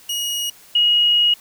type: tone pair in turn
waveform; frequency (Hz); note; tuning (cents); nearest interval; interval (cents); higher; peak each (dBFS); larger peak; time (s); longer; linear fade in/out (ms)
sawtooth / sine; 2889 / 2889; F#7 / F#7; -42 / -42; unison; 0; neither; -18 / -12; second; 0.09-0.5 / 0.75-1.34; second; 5
effects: white hiss -47 dBFS RMS until 1.4 s